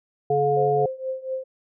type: harmonic tone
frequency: 142.7 Hz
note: D3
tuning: 49 cents flat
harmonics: 1 / 3 / 5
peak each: -28 / -20 / -22 dBFS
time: 0.3-0.86 s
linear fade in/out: 5 ms
type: tone with tremolo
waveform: sine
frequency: 523.3 Hz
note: C5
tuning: in tune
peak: -23 dBFS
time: 0.56-1.44 s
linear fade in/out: 10 ms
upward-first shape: triangle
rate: 4.2 Hz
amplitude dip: 90%
effects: none